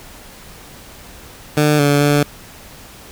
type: tone with pitch steps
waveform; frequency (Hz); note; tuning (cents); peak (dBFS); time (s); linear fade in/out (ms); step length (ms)
15% pulse; 150 / 144 / 145.5; D3 / D3 / D3; +37 / -34 / -16; -5; 1.57-2.23; 2; 220
effects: pink hiss -39 dBFS RMS until 3.11 s